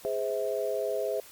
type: chord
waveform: sine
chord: Ab augmented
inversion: none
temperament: just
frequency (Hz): 415.3 / 519.1 / 648.9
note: Ab4 / C5 / E5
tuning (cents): 0 / -14 / -27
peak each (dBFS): -32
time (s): 0.05-1.2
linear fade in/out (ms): 0
effects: white hiss -51 dBFS RMS until 1.31 s + Opus 48 kbps